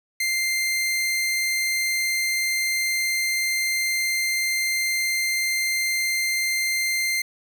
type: tone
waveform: sawtooth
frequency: 2093 Hz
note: C7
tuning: in tune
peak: -18 dBFS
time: 0.2-7.22 s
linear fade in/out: 5 ms
effects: 9-bit